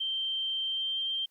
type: tone with pitch glide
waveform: sine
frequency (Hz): 3136 to 3156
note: G7 to G7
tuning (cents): 0 to +11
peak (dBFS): -29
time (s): 0-1.26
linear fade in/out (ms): 10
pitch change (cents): +11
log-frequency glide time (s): 0.67-0.99
effects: white hiss -73 dBFS RMS until 1.3 s